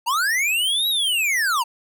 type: linear two-way sweep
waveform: square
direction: up then down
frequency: 880 to 3907 to 880 Hz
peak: -19 dBFS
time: 0.06-1.64 s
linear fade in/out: 20 ms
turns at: 0.88 s
effects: none